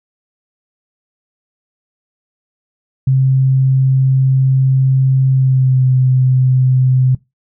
sine tone with pitch glide, 132.5 to 129.1 Hz, C3 to C3, +22 to -23 cents, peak -8 dBFS, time 3.07-7.15 s, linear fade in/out 5 ms, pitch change -45 cents, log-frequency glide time 5.3-5.87 s, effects noise-tail reverb RT60 0.2 s tail -21 dB re dry

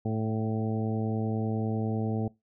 harmonic tone with a mistuned harmonic, 110 Hz, A2, in tune, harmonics 1 / 2 / 3 / 4 / 5 / 6 / 7, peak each -30 / -31 / -38 / -36 / -43 / -43 / -41 dBFS, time 0.05-2.28 s, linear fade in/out 5 ms, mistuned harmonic 6, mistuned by +16 cents, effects noise-tail reverb RT60 0.2 s tail -21 dB re dry

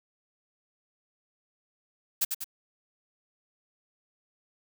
blue noise with echo, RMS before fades -25 dBFS, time 2.21-2.25 s, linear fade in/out 10 ms, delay 97 ms, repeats 2, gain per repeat -5 dB, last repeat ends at 2.444 s, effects none

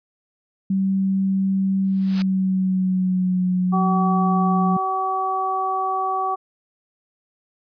sine tone with pitch glide, 192.6 to 182.42 Hz, G3 to F#3, -30 to -24 cents, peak -17 dBFS, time 0.7-4.77 s, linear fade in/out 5 ms, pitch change -94 cents, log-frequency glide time 1.88-3.45 s
white noise with exponential growth, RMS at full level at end -27 dBFS, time 1.84-2.22 s, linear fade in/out 0 ms, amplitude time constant 81 ms
harmonic tone, 380 Hz, F#4, 46 cents sharp, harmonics 1 / 2 / 3, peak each -30 / -23 / -23 dBFS, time 3.72-6.36 s, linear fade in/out 20 ms
effects resampled to 11025 Hz

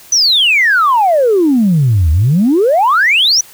sine exponential two-way sweep, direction down then up, 6130 to 74 to 6130 Hz, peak -6 dBFS, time 0.12-3.41 s, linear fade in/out 5 ms, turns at 2.11 s, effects tanh soft clip ceiling -3 dBFS + white hiss -39 dBFS RMS until 3.53 s

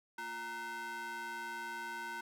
square ring-modulated tone, 290 Hz, D4, 22 cents flat, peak -38 dBFS, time 0.18-2.21 s, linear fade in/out 5 ms, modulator 1220 Hz, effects none

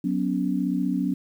sine chord, F# suspended fourth, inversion none, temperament equal with one note detuned, 185 / 246.9 / 281.9 Hz, F#3 / B3 / C#4, 0 / 0 / +29 cents, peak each -26 / -27 / -26 dBFS, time 0.04-1.14 s, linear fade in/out 5 ms, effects 9-bit

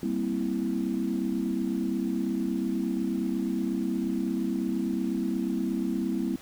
sine chord, C dominant seventh, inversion second, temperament equal, 196 / 233.1 / 261.6 / 329.6 Hz, G3 / Bb3 / C4 / E4, 0 / 0 / 0 / 0 cents, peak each -31 dBFS, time 0.03-6.36 s, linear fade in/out 2 ms, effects tanh soft clip ceiling -16 dBFS + pink hiss -50 dBFS RMS until 6.41 s

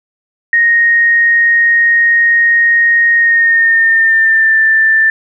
sine tone with pitch glide, 1864.7 to 1774.3 Hz, A#6 to A6, 0 to +14 cents, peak -6 dBFS, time 0.53-5.1 s, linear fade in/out 2 ms, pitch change -86 cents, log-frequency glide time 3.16-4.58 s, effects none

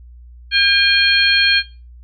harmonic tone with a mistuned harmonic, 803 Hz, G5, 41 cents sharp, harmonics 2 / 3 / 4 / 5, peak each -16 / -16 / -16 / -16 dBFS, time 0.51-1.63 s, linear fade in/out 50 ms, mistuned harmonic 5, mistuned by +110 cents, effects noise-tail reverb RT60 0.3 s tail -18 dB re dry + added 60 Hz sine -37 dBFS peak until 2.03 s

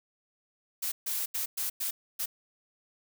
blue noise bursts at uneven times, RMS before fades -32 dBFS, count 6, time 0.82-0.92 / 1.06-1.26 / 1.34-1.46 / 1.57-1.7 / 1.8-1.91 / 2.19-2.26 s, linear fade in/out 10 ms, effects none

